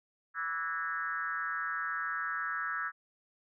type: tone with frequency modulation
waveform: sine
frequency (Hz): 1480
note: F#6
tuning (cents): 0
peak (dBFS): -32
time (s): 0.34-2.92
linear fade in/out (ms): 50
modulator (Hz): 167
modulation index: 1.7
effects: none